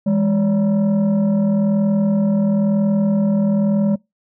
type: tone with frequency modulation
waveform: sine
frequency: 204 Hz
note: G#3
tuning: 31 cents flat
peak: -12 dBFS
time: 0.06-3.96 s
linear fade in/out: 10 ms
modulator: 367 Hz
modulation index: 0.57
effects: noise-tail reverb RT60 0.2 s tail -25 dB re dry + tanh soft clip ceiling -11 dBFS